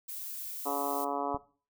violet noise, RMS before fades -40 dBFS, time 0.08-1.05 s, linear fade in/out 10 ms
harmonic tone, 141.7 Hz, C#3, 38 cents sharp, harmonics 2 / 3 / 4 / 5 / 6 / 7 / 8 / 9, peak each -38 / -38 / -40 / -36 / -39 / -38 / -39 / -44 dBFS, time 0.65-1.38 s, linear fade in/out 20 ms
click, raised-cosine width 5 ms, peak -30 dBFS, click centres 1.346 s
effects noise-tail reverb RT60 0.4 s tail -18 dB re dry

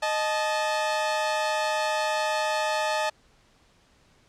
sawtooth tone pair together, 619 / 867.7 Hz, D#5 / A5, -9 / -24 cents, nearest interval tritone, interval 585 cents, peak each -23 dBFS, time 0.02-3.1 s, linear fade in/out 10 ms, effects pink hiss -61 dBFS RMS until 4.28 s + low-pass 7000 Hz 12 dB/octave

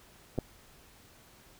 clicks, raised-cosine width 2 ms, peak -26 / -16 dBFS, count 2, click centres 0.379 / 0.387 s, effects pink hiss -58 dBFS RMS until 1.59 s

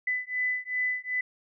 sine beating tone pair, 2000 / 2002.6 Hz, B6 / B6, +21 / +24 cents, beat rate 2.6 Hz, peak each -30 dBFS, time 0.07-1.21 s, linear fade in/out 5 ms, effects none

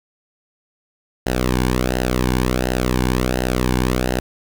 sawtooth tone with flanger, 62.7 Hz, B1, 27 cents sharp, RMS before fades -19 dBFS, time 1.26-4.2 s, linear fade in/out 5 ms, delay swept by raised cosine 0.86 to 1.58 ms, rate 1.4 Hz, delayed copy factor -0.8, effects 7-bit

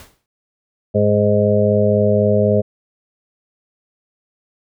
pink noise with exponential decay, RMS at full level -38 dBFS, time 0-0.26 s, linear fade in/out 1 ms, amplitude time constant 56 ms
harmonic tone, 103.9 Hz, G#2, 1 cent sharp, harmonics 1 / 2 / 4 / 5 / 6, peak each -18 / -18 / -18 / -18 / -18 dBFS, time 0.94-2.62 s, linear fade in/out 20 ms
effects none

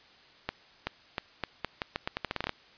accelerating click train, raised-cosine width 0.3 ms, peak -14 dBFS, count 16, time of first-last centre 0.49-2.494 s, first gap 380 ms, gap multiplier 0.82, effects white hiss -57 dBFS RMS until 2.77 s + resampled to 11025 Hz

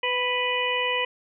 harmonic tone with a mistuned harmonic, 493.9 Hz, B4, in tune, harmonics 1 / 2 / 4 / 5 / 6, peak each -29 / -29 / -29 / -29 / -29 dBFS, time 0.03-1.05 s, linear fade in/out 5 ms, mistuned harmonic 1, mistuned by +18 cents, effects none

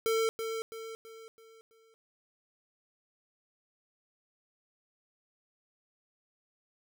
square tone with echo, 448.7 Hz, A4, 34 cents sharp, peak -27 dBFS, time 0.06-0.29 s, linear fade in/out 0 ms, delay 330 ms, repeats 5, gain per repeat -7 dB, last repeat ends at 1.94 s, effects none

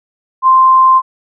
sine tone, 1045 Hz, C6, 2 cents flat, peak -4 dBFS, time 0.42-1.02 s, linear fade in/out 50 ms, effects none

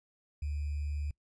sine tone with sample-and-hold, 73.42 Hz, D2, in tune, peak -32 dBFS, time 0.42-1.11 s, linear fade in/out 5 ms, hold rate 2450 Hz, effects noise-tail reverb RT60 0.1 s tail -25 dB re dry + resampled to 22050 Hz

